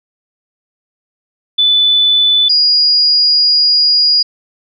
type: tone pair in turn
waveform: sine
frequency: 3492 / 4876 Hz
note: A7 / D#8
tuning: -14 / -36 cents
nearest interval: tritone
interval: 578 cents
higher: second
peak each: -7 dBFS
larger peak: neither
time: 1.58-2.49 / 2.49-4.23 s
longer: second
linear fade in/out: 10 ms
effects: none